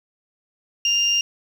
sine tone pair together, 2800 / 5606 Hz, F7 / F8, +4 / +6 cents, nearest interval octave, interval 1202 cents, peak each -18 / -22 dBFS, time 0.85-1.21 s, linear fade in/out 2 ms, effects 7-bit

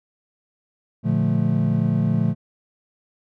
triangle chord, Bb major seventh, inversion none, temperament equal with one note detuned, 116.54 / 146.83 / 174.61 / 217.7 Hz, Bb2 / D3 / F3 / A3, 0 / 0 / 0 / -18 cents, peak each -21 dBFS, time 1.03-2.35 s, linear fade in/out 50 ms, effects none

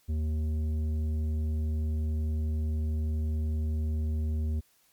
sine tone with tanh clipping, 77.6 Hz, D#2, 4 cents flat, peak -28 dBFS, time 0.08-4.61 s, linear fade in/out 20 ms, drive 9 dB, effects white hiss -66 dBFS RMS until 4.92 s + MP3 96 kbps

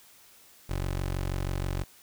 20% pulse tone, 46.25 Hz, F#1, in tune, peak -24 dBFS, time 0.69-1.84 s, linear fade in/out 10 ms, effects white hiss -56 dBFS RMS until 2.02 s

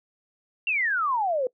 sine exponential sweep, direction down, 2794 to 485.2 Hz, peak -22 dBFS, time 0.67-1.47 s, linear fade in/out 2 ms, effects noise-tail reverb RT60 0.1 s tail -22 dB re dry

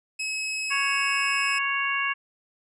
sawtooth tone, 2566 Hz, E7, 47 cents flat, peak -24 dBFS, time 0.19-1.59 s, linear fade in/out 10 ms
harmonic tone, 554.4 Hz, C#5, in tune, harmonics 2 / 3 / 4 / 5, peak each -29 / -29 / -29 / -29 dBFS, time 0.7-2.14 s, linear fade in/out 20 ms
effects resampled to 24000 Hz

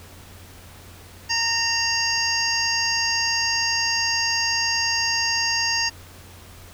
harmonic tone with a mistuned harmonic, 920 Hz, A#5, 23 cents flat, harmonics 1 / 2 / 3 / 5 / 6 / 7, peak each -30 / -26 / -28 / -24 / -29 / -29 dBFS, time 1.29-5.9 s, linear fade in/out 20 ms, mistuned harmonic 5, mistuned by +63 cents, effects added 89 Hz sine -45 dBFS peak until 6.73 s + pink hiss -46 dBFS RMS until 6.73 s

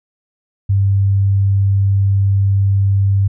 sine tone, 98.5 Hz, G2, 9 cents sharp, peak -10 dBFS, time 0.69-3.28 s, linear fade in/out 10 ms, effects none

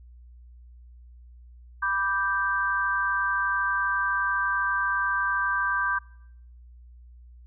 sine chord, G major, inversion first, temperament equal, 987.8 / 1174.7 / 1568 Hz, B5 / D6 / G6, 0 / 0 / 0 cents, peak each -31 / -28 / -25 dBFS, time 1.82-5.99 s, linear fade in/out 10 ms, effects noise-tail reverb RT60 0.8 s tail -26 dB re dry + added 60 Hz sine -46 dBFS peak until 7.46 s

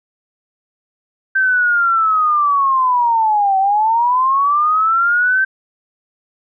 sine linear two-way sweep, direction down then up, 1561 to 760 to 1561 Hz, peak -11 dBFS, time 1.35-5.45 s, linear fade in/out 10 ms, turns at 3.58 s, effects none

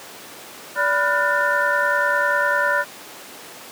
sine tone cluster, 579 / 991 / 1417 / 1487 / 1791 Hz, D5 / B5 / F6 / F#6 / A6, -25 / +6 / +25 / +8 / +30 cents, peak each -23 dBFS, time 0.75-2.85 s, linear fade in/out 50 ms, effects pink hiss -38 dBFS RMS until 3.71 s + high-pass 300 Hz 12 dB/octave

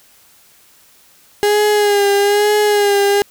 35% pulse tone with vibrato, 410.5 Hz, G#4, 20 cents flat, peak -9 dBFS, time 1.43-3.22 s, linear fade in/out 0 ms, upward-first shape sine, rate 1.1 Hz, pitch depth 40 cents each way, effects white hiss -49 dBFS RMS until 3.3 s

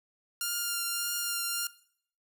5% pulse tone with vibrato, 1400 Hz, F6, 4 cents sharp, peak -19 dBFS, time 0.41-1.67 s, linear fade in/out 2 ms, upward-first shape triangle, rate 1.7 Hz, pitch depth 15 cents each way, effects noise-tail reverb RT60 0.6 s tail -19 dB re dry

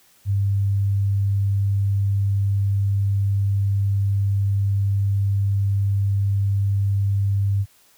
sine tone, 99.4 Hz, G2, 25 cents sharp, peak -17 dBFS, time 0.25-7.66 s, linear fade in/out 50 ms, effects white hiss -56 dBFS RMS until 7.97 s

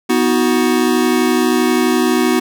square chord, B major, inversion none, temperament equal with one note detuned, 246.9 / 317.7 / 370 Hz, B3 / D#4 / F#4, 0 / +36 / 0 cents, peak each -16 / -18 / -17 dBFS, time 0.09-2.4 s, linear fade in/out 10 ms, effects none

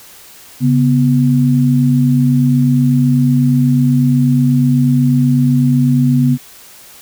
sine tone pair together, 138.74 / 246.9 Hz, C#3 / B3, +2 / 0 cents, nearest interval minor seventh, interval 998 cents, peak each -11 dBFS, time 0.6-6.38 s, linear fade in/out 50 ms, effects white hiss -39 dBFS RMS until 7.01 s

